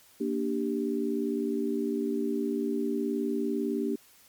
sine chord, G minor, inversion first, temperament equal with one note detuned, 234 / 293.7 / 392 Hz, Bb3 / D4 / G4, +7 / 0 / 0 cents, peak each -31 dBFS, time 0.2-3.96 s, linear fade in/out 10 ms, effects white hiss -58 dBFS RMS until 4.28 s + MP3 96 kbps

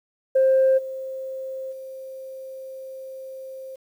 sine tone with level steps, 528 Hz, C5, 16 cents sharp, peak -13 / -29 / -34 dBFS, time 0.35-3.76 s, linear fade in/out 10 ms, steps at 0.77 / 1.71 s, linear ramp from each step 20 ms, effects tanh soft clip ceiling -11 dBFS + 9-bit

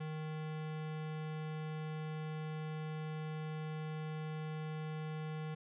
square tone, 155.56 Hz, D#3, in tune, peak -40 dBFS, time 0-5.55 s, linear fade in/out 10 ms, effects resampled to 8000 Hz

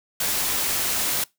white noise, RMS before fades -24 dBFS, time 0.2-1.24 s, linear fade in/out 5 ms, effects noise-tail reverb RT60 0.2 s tail -23 dB re dry

